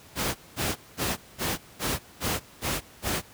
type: noise bursts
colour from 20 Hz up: pink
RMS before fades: -27 dBFS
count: 8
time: 0.15-3.22 s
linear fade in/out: 50 ms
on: 200 ms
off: 210 ms
effects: pink hiss -51 dBFS RMS until 3.33 s + high-pass 60 Hz 12 dB/octave